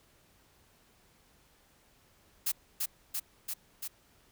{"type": "noise with echo", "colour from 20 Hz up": "blue", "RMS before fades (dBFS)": -30, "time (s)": [2.46, 2.52], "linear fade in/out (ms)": 10, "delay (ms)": 340, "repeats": 4, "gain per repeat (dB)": -2, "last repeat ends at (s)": 3.88, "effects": ["pink hiss -65 dBFS RMS until 4.31 s"]}